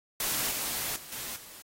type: noise with level steps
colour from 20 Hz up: white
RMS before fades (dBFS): -30 / -33 / -46 / -38 / -48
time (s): 0.2-1.62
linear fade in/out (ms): 2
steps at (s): 0.51 / 0.96 / 1.12 / 1.36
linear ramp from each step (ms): 2
effects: AAC 48 kbps